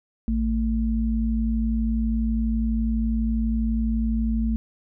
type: tone pair together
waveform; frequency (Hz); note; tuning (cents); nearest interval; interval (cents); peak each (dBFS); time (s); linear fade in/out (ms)
sine; 56.05 / 223.9; A1 / A3; +33 / +30; 2 octaves; 2397; -23; 0.28-4.56; 0
effects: none